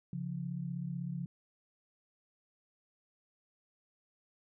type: tone pair together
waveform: sine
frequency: 138.59 / 174.61 Hz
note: C#3 / F3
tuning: 0 / 0 cents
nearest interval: major third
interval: 400 cents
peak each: -39 / -38 dBFS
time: 0.13-1.26 s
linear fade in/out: 2 ms
effects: none